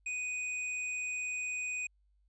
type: tone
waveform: square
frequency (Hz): 2489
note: D#7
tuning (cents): 0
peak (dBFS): -35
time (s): 0.06-1.87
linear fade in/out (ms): 5
effects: added 50 Hz sine -67 dBFS peak until 2.28 s + resampled to 22050 Hz